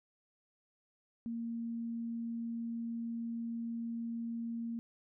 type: tone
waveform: sine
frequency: 231.6 Hz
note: A#3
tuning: 11 cents flat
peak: -36 dBFS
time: 1.26-4.79 s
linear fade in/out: 0 ms
effects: none